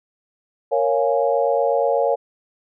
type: chord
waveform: sine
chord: Bb minor seventh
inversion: none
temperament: equal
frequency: 466.2 / 554.4 / 698.5 / 830.6 Hz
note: Bb4 / Db5 / F5 / Ab5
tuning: 0 / 0 / 0 / 0 cents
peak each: -21 / -19 / -23 / -25 dBFS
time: 0.71-2.16 s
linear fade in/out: 20 ms
effects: none